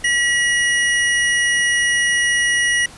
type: tone pair together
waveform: square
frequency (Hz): 1932 / 2886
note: B6 / F#7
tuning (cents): -39 / -44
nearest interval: perfect fifth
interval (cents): 695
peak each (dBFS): -16 / -23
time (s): 0.04-2.86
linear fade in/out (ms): 5
effects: pink hiss -40 dBFS RMS until 2.97 s + resampled to 24000 Hz